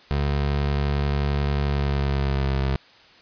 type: tone with pitch glide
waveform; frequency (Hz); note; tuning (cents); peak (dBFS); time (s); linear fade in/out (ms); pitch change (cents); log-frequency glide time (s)
25% pulse; 71.3 to 67.45; C#2 to C#2; +49 to -47; -17; 0.11-2.76; 0; -96; 1.61-2.6
effects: white hiss -51 dBFS RMS until 3.21 s + resampled to 11025 Hz